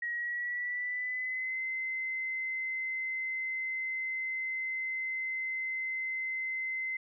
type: tone with pitch glide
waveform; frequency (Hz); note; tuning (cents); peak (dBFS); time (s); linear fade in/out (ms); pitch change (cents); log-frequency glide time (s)
sine; 1900 to 2060; A#6 to C7; +33 to -28; -32; 0.02-6.97; 5; +139; 0.14-1.61
effects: none